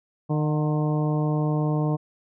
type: harmonic tone with a mistuned harmonic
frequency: 152.1 Hz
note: D#3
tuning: 39 cents flat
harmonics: 1 / 2 / 3 / 4 / 5 / 6 / 7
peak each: -22 / -28 / -32 / -34 / -36 / -38 / -39 dBFS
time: 0.29-1.97 s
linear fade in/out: 20 ms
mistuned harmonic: 5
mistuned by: -49 cents
effects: none